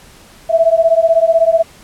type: beating tone pair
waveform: sine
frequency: 651 / 667 Hz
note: E5 / E5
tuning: -22 / +20 cents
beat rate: 16 Hz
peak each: -11 dBFS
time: 0.49-1.63 s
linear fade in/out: 20 ms
effects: pink hiss -42 dBFS RMS until 1.83 s + low-pass 12000 Hz 12 dB/octave